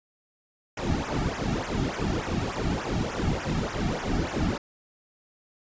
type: noise with flanger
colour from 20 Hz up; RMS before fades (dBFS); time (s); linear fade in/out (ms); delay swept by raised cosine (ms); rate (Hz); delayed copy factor
brown; -28; 0.77-4.58; 5; 0.22 to 2.02; 3.4; -1
effects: resampled to 16000 Hz